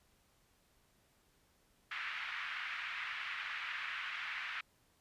white band-pass noise, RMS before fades -42 dBFS, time 1.91-4.61 s, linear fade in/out 5 ms, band 1300 to 2500 Hz, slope 24 dB/octave, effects pink hiss -72 dBFS RMS until 5 s + resampled to 32000 Hz

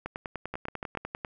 two click trains, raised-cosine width 0.5 ms, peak -19 / -19 dBFS, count 4 / 13, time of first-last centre 0.54-0.973 / 0.06-1.248 s, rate 6.93 / 10.1 Hz, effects none

